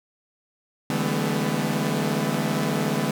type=tone cluster; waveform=sawtooth; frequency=145.1 / 163.8 / 201 / 218.3 / 250.6 Hz; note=D3 / E3 / G3 / A3 / B3; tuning=-21 / -11 / +44 / -13 / +25 cents; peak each=-25 dBFS; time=0.9-3.11 s; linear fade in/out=2 ms; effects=none

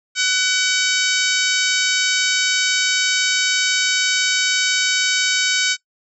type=harmonic tone with a mistuned harmonic; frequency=758 Hz; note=F#5; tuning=42 cents sharp; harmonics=2 / 3 / 4 / 5 / 6 / 7 / 8 / 9 / 10; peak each=-21 / -23 / -24 / -25 / -26 / -26 / -27 / -28 / -28 dBFS; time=0.15-5.77 s; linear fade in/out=50 ms; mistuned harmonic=2; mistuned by=-30 cents; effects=noise-tail reverb RT60 0.1 s tail -20 dB re dry

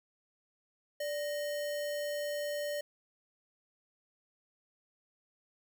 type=tone with sample-and-hold; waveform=sine; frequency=585 Hz; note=D5; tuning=7 cents flat; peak=-33 dBFS; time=1-2.81 s; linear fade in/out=5 ms; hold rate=2450 Hz; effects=none

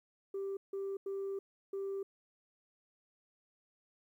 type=tone bursts at uneven times; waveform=sine; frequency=392 Hz; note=G4; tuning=in tune; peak=-34 dBFS; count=4; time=0.34-0.57 / 0.73-0.97 / 1.06-1.39 / 1.73-2.03 s; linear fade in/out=5 ms; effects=tanh soft clip ceiling -34 dBFS + 12-bit

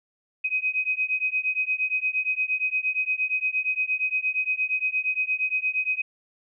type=beating tone pair; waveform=sine; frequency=2515 / 2523.6 Hz; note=D#7 / D#7; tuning=+18 / +24 cents; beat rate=8.6 Hz; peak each=-26 dBFS; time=0.44-6.02 s; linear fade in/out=10 ms; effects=none

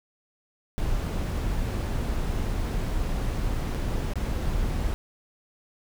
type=noise with dropouts; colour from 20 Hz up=brown; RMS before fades=-27 dBFS; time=0.78-4.94 s; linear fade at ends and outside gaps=0 ms; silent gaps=3.742-3.747 / 4.135-4.156 s; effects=none

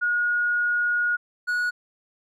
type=tone pair in turn; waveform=sine / triangle; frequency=1443 / 1458.9 Hz; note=F#6 / F#6; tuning=-44 / -25 cents; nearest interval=unison; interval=19 cents; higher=second; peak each=-20 dBFS; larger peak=neither; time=0.01-1.17 / 1.47-1.71 s; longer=first; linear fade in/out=20 ms; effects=none

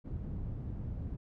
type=low-pass noise; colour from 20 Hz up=white; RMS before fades=-39 dBFS; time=0.04-1.17 s; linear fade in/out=20 ms; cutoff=110 Hz; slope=12 dB/octave; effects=none

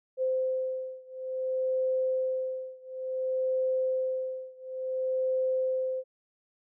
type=beating tone pair; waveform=sine; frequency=518 / 518.57 Hz; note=C5 / C5; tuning=-17 / -16 cents; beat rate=0.57 Hz; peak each=-30 / -31 dBFS; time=0.17-6.04 s; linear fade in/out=50 ms; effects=none

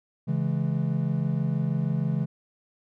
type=chord; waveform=triangle; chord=C# minor; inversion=none; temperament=equal with one note detuned; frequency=138.59 / 164.81 / 210.7 Hz; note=C#3 / E3 / G#3; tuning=0 / 0 / +25 cents; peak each=-25 / -25 / -29 dBFS; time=0.27-2.26 s; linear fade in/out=20 ms; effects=none

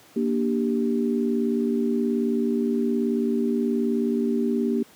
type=chord; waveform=sine; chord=G minor; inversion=first; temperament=just; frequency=235.2 / 294 / 392 Hz; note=Bb3 / D4 / G4; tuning=+16 / +2 / 0 cents; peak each=-22 / -28 / -26 dBFS; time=0.16-4.83 s; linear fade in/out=5 ms; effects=pink hiss -52 dBFS RMS until 4.95 s + high-pass 150 Hz 12 dB/octave

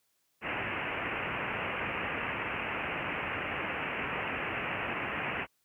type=low-pass noise; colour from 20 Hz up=white; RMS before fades=-35 dBFS; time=0.41-5.47 s; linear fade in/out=50 ms; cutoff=2800 Hz; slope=96 dB/octave; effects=white hiss -75 dBFS RMS until 5.64 s + high-pass 60 Hz 12 dB/octave

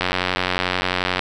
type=click train; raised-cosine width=0.3 ms; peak=-3 dBFS; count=109; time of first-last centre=0.01-1.193 s; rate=91.3 Hz; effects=none

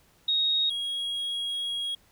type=tone pair in turn; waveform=sine / triangle; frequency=3753 / 3299 Hz; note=A#7 / G#7; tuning=+11 / -12 cents; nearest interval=major second; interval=223 cents; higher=first; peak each=-22 / -27 dBFS; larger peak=first; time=0.28-0.7 / 0.7-1.95 s; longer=second; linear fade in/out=5 ms; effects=pink hiss -62 dBFS RMS until 2.11 s

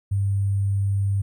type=tone with sample-and-hold; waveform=sine; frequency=98.9 Hz; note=G2; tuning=16 cents sharp; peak=-19 dBFS; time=0.11-1.22 s; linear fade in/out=10 ms; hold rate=8820 Hz; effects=none

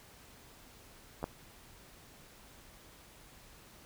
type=clicks; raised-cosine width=1 ms; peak=-26 / -20 dBFS; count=2; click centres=1.229 / 1.241 s; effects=pink hiss -57 dBFS RMS until 3.85 s

